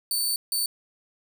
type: tone bursts at uneven times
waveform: 15% pulse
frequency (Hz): 4531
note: C#8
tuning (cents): +37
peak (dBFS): -17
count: 2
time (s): 0.11-0.36 / 0.52-0.66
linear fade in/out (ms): 2
effects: none